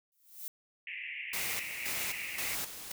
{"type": "noise with exponential growth", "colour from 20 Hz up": "violet", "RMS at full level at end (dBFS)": -38, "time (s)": [0.12, 0.48], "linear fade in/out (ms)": 1, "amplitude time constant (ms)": 77}
{"type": "band-pass noise", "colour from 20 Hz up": "pink", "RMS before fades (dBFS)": -41, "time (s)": [0.87, 2.55], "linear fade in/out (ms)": 2, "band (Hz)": [1900, 2800], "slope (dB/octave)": 96}
{"type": "noise with tremolo", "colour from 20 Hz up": "white", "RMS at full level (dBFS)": -36, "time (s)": [1.33, 2.92], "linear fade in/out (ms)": 5, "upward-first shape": "square", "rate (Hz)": 1.9, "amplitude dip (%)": 65}
{"effects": []}